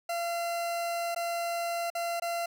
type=tone with dropouts; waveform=40% pulse; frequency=684 Hz; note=F5; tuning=36 cents flat; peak=-29 dBFS; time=0.09-2.46 s; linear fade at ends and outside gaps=5 ms; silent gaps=1.148-1.161 / 1.902-1.95 / 2.199-2.22 s; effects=none

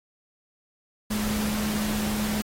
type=tone in noise; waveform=sine; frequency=211.7 Hz; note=G#3; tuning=33 cents sharp; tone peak=-26 dBFS; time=1.1-2.42 s; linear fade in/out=10 ms; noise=pink; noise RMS=-32 dBFS; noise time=1.1-2.42 s; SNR=+3 dB; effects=AAC 48 kbps

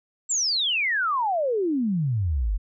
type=exponential sweep; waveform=sine; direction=down; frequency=7710 to 43.44 Hz; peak=-21 dBFS; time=0.29-2.58 s; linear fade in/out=20 ms; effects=none

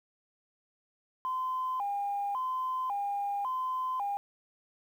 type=tone with vibrato; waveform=sine; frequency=911 Hz; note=A#5; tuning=40 cents flat; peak=-29 dBFS; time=1.25-4.17 s; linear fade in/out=0 ms; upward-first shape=square; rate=0.91 Hz; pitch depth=210 cents each way; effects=tanh soft clip ceiling -25 dBFS + 10-bit

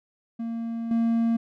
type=tone with level steps; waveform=triangle; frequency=230 Hz; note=A#3; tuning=23 cents flat; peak=-26 / -18 dBFS; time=0.39-1.37 s; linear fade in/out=10 ms; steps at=0.91 s; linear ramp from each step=2 ms; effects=none

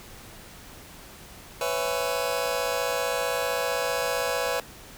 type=chord; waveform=sawtooth; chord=C# minor seventh; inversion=third; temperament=just; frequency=498.9 / 554.4 / 665.2 / 831.5 Hz; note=B4 / C#5 / E5 / G#5; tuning=+17 / 0 / +16 / +2 cents; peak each=-25 / -26 / -28 / -31 dBFS; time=1.61-4.6 s; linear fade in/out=2 ms; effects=pink hiss -46 dBFS RMS until 4.97 s

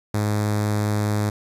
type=tone with notch filter; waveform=sawtooth; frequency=104.9 Hz; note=G#2; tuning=18 cents sharp; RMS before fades=-22 dBFS; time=0.14-1.3 s; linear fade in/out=5 ms; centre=2900 Hz; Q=1.5; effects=resampled to 32000 Hz + 8-bit

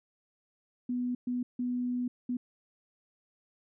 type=tone bursts at uneven times; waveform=sine; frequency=246.9 Hz; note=B3; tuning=in tune; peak=-29 dBFS; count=4; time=0.89-1.15 / 1.27-1.43 / 1.59-2.08 / 2.29-2.37 s; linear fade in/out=5 ms; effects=none

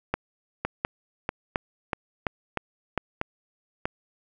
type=two click trains; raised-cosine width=0.5 ms; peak=-11 / -9 dBFS; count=6 / 5; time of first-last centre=0.65-3.855 / 0.14-2.977 s; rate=1.56 / 1.41 Hz; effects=none

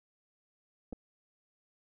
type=clicks; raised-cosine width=2 ms; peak=-29 dBFS; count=2; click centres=0.926 / 0.93 s; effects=none

